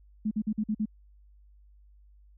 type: tone bursts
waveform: sine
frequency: 214.1 Hz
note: A3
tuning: 47 cents flat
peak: -25 dBFS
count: 6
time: 0.25-0.857 s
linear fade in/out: 10 ms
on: 62 ms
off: 47 ms
effects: added 50 Hz sine -54 dBFS peak until 2.37 s